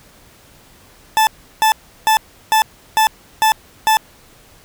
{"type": "tone bursts", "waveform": "40% pulse", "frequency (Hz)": 876, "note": "A5", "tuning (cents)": -8, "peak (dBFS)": -9, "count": 7, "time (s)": [1.17, 3.97], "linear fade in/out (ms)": 0, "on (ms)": 100, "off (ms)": 350, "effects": ["pink hiss -47 dBFS RMS until 4.64 s"]}